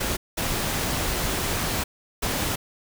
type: noise bursts at uneven times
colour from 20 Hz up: pink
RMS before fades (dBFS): -26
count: 3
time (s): 0-0.17 / 0.37-1.84 / 2.22-2.56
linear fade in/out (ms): 10
effects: none